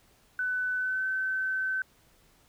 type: tone with pitch glide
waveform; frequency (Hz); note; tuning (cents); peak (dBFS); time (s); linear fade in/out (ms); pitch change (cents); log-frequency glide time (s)
sine; 1500 to 1531.5; F#6 to G6; +23 to -41; -27; 0.39-1.82; 2; +36; 0.74-1.06
effects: pink hiss -63 dBFS RMS until 2.48 s